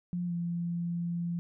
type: tone with pitch glide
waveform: sine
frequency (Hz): 176.3 to 171.68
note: F3 to F3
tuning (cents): +17 to -29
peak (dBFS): -30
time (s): 0.13-1.39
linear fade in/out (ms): 0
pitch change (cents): -46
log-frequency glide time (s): 0.26-0.33
effects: none